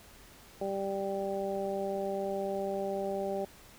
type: harmonic tone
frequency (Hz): 196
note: G3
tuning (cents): 0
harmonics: 1 / 2 / 3 / 4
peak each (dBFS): -40 / -35 / -35 / -39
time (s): 0.61-3.45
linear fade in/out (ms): 5
effects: pink hiss -55 dBFS RMS until 3.78 s